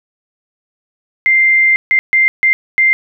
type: tone bursts at uneven times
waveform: sine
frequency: 2093 Hz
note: C7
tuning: in tune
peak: -7 dBFS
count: 5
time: 1.26-1.76 / 1.91-1.99 / 2.13-2.28 / 2.43-2.53 / 2.78-2.93 s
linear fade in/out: 0 ms
effects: none